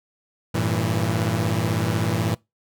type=chord; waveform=sawtooth; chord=E diminished; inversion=first; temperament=equal with one note detuned; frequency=98 / 114.21 / 164.81 Hz; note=G2 / Bb2 / E3; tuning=0 / -35 / 0 cents; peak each=-22 / -20 / -22 dBFS; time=0.54-2.35 s; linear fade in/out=10 ms; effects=noise-tail reverb RT60 0.2 s tail -23 dB re dry